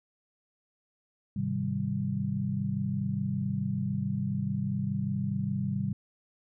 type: chord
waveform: sine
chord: Ab major seventh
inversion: none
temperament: equal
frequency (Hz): 103.83 / 130.81 / 155.56 / 196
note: Ab2 / C3 / Eb3 / G3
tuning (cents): 0 / 0 / 0 / 0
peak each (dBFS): -36 / -33 / -36 / -31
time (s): 1.36-5.93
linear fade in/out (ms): 5
effects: none